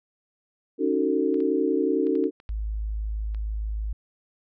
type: chord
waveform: sine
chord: D# half-diminished seventh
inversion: third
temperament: just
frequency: 280 / 311.1 / 373.4 / 448 Hz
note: C#4 / D#4 / F#4 / A4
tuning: +18 / 0 / +16 / +31 cents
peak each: -26 dBFS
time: 0.78-2.31 s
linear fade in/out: 50 ms
type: clicks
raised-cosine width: 0.3 ms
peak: -33 dBFS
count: 8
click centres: 1.343 / 1.404 / 2.069 / 2.154 / 2.24 / 2.401 / 2.491 / 3.347 s
type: tone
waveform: sine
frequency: 53.2 Hz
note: G#1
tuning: 42 cents sharp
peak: -26 dBFS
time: 2.49-3.93 s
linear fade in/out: 5 ms
effects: none